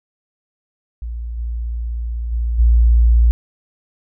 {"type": "tone with level steps", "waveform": "sine", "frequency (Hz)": 58, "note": "A#1", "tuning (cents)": -8, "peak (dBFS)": [-23, -20, -16, -8], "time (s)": [1.02, 3.31], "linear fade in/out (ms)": 0, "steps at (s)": [1.37, 2.31, 2.58], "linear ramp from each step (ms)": 20, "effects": []}